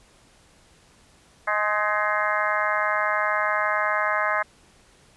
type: harmonic tone with a mistuned harmonic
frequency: 209.6 Hz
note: G#3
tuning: 16 cents sharp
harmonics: 3 / 4 / 5 / 6 / 7 / 8 / 9 / 10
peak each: -28 / -31 / -28 / -27 / -31 / -28 / -33 / -31 dBFS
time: 1.47-4.43 s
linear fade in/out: 10 ms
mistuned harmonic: 7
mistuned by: +73 cents
effects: pink hiss -56 dBFS RMS until 5.16 s + resampled to 24000 Hz